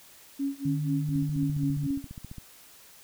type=tone with tremolo; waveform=sine; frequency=277.2 Hz; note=C#4; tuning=in tune; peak=-25 dBFS; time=0.39-2.07 s; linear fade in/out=10 ms; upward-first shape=sine; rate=4.1 Hz; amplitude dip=95%
type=tone with pitch glide; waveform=sine; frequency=150 to 145.31 Hz; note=D3 to D3; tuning=+37 to -18 cents; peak=-27 dBFS; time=0.65-1.87 s; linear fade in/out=5 ms; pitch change=-55 cents; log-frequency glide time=1.46-1.59 s
type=click train; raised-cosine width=5 ms; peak=-28 dBFS; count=20; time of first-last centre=1.09-2.383 s; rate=14.7 Hz
effects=white hiss -53 dBFS RMS until 3.03 s